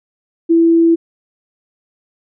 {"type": "tone", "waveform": "sine", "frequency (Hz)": 332.4, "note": "E4", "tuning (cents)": 15, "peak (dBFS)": -7, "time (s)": [0.49, 0.96], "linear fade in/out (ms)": 20, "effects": []}